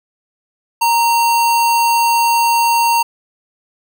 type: tone with sample-and-hold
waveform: sine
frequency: 932.3 Hz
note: A#5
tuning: in tune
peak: -10 dBFS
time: 0.81-3.03 s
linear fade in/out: 10 ms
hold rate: 3675 Hz
effects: none